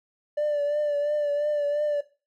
triangle tone with vibrato, 587.3 Hz, D5, in tune, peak -19 dBFS, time 0.37-2.01 s, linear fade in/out 10 ms, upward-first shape triangle, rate 2.9 Hz, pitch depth 41 cents each way, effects noise-tail reverb RT60 0.3 s tail -17 dB re dry + tanh soft clip ceiling -19 dBFS

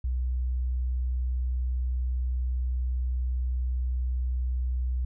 sine tone, 62.5 Hz, B1, 21 cents sharp, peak -25 dBFS, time 0.04-5.05 s, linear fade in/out 5 ms, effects none

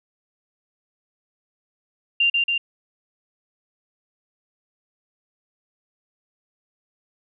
sine tone with echo, 2784 Hz, F7, 6 cents flat, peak -15 dBFS, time 2.2-2.3 s, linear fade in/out 5 ms, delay 140 ms, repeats 2, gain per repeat -2 dB, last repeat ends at 2.58 s, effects none

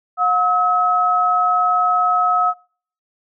sine tone pair together, 721 / 1283.9 Hz, F#5 / E6, -45 / -46 cents, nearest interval minor seventh, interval 999 cents, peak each -18 / -15 dBFS, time 0.17-2.54 s, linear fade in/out 50 ms, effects noise-tail reverb RT60 0.5 s tail -24 dB re dry

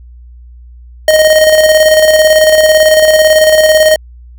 square tone with tremolo, 622.3 Hz, D#5, in tune, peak -3 dBFS, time 1.08-3.96 s, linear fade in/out 2 ms, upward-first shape square, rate 18 Hz, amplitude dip 40%, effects added 60 Hz sine -31 dBFS peak until 4.38 s

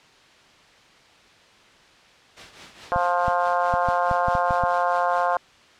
white noise with tremolo, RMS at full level -37 dBFS, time 2.36-5.37 s, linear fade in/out 20 ms, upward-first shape triangle, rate 4.7 Hz, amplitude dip 75%
harmonic tone, 176.2 Hz, F3, 16 cents sharp, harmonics 3 / 4 / 5 / 6 / 7 / 8 / 9, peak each -27 / -23 / -27 / -25 / -33 / -31 / -36 dBFS, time 2.92-5.37 s, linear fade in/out 0 ms
clicks, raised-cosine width 5 ms, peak -17 dBFS, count 9, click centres 2.961 / 3.282 / 3.739 / 3.887 / 4.113 / 4.284 / 4.352 / 4.508 / 4.637 s
effects white hiss -52 dBFS RMS until 5.79 s + low-pass 4000 Hz 12 dB/octave

